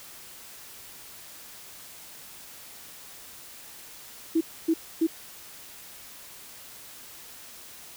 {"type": "tone bursts", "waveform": "sine", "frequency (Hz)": 325.5, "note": "E4", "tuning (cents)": -22, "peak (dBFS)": -19, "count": 3, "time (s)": [4.35, 5.07], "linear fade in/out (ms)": 10, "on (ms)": 60, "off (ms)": 270, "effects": ["white hiss -46 dBFS RMS until 7.96 s"]}